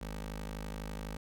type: tone with notch filter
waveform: 15% pulse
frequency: 52 Hz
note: G#1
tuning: 3 cents sharp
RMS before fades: -41 dBFS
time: 0.01-1.17 s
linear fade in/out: 5 ms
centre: 110 Hz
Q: 1.3
effects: none